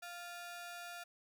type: ring-modulated tone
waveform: sawtooth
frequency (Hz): 1046.5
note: C6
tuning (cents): 0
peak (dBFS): -39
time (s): 0.02-1.04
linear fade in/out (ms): 10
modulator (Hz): 350
effects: none